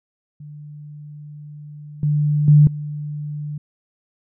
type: tone with level steps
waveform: sine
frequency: 148.4 Hz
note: D3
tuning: 18 cents sharp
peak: -34 / -15 / -7 / -25 dBFS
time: 0.4-3.58 s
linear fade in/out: 5 ms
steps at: 2.03 / 2.48 / 2.67 s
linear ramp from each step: 2 ms
effects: none